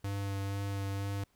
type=tone with vibrato; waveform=square; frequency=99.1 Hz; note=G2; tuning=19 cents sharp; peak=-34 dBFS; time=0.04-1.24 s; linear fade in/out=5 ms; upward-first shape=sine; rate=2.1 Hz; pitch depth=12 cents each way; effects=pink hiss -72 dBFS RMS until 1.35 s